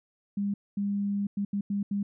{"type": "tone bursts at uneven times", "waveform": "sine", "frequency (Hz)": 201.5, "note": "G3", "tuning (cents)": 48, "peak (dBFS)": -26, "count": 6, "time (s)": [[0.37, 0.54], [0.77, 1.27], [1.37, 1.45], [1.53, 1.61], [1.7, 1.83], [1.91, 2.03]], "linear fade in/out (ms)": 5, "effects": []}